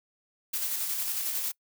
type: noise with tremolo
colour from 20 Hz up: blue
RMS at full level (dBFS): -30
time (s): 0.53-1.52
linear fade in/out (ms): 10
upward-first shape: square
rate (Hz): 11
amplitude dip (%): 30
effects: noise-tail reverb RT60 0.1 s tail -24 dB re dry